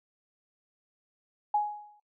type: tone with exponential decay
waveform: sine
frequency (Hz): 835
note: G#5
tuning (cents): +9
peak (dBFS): -21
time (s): 1.54-2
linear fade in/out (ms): 5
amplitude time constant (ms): 100
effects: noise-tail reverb RT60 0.1 s tail -17 dB re dry